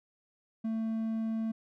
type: tone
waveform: triangle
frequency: 223.1 Hz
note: A3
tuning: 24 cents sharp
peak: -28 dBFS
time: 0.64-1.52 s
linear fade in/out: 10 ms
effects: none